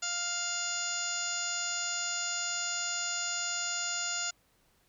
harmonic tone with a mistuned harmonic, 700 Hz, F5, 4 cents sharp, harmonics 1 / 2 / 3 / 4 / 5 / 6 / 7 / 8 / 9 / 10, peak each -45 / -38 / -46 / -41 / -43 / -44 / -40 / -44 / -41 / -36 dBFS, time 0.02-4.31 s, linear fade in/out 10 ms, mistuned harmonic 9, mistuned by +65 cents, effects pink hiss -69 dBFS RMS until 4.88 s

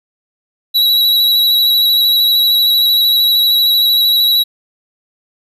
square tone with vibrato, 3900 Hz, B7, 23 cents flat, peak -9 dBFS, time 0.74-4.44 s, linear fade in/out 20 ms, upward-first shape square, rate 13 Hz, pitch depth 19 cents each way, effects none

